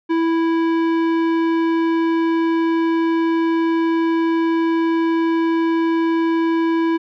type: tone with tanh clipping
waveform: sine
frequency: 329.6 Hz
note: E4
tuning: in tune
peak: -17 dBFS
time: 0.09-6.98 s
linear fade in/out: 20 ms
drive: 15 dB
effects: none